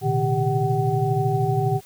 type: tone cluster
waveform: sine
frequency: 117.1 / 129.8 / 151.4 / 395.4 / 754 Hz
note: A#2 / C3 / D#3 / G4 / F#5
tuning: +8 / -13 / -47 / +15 / +32 cents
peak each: -25 dBFS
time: 0.01-1.81 s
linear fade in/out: 50 ms
effects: white hiss -50 dBFS RMS until 1.85 s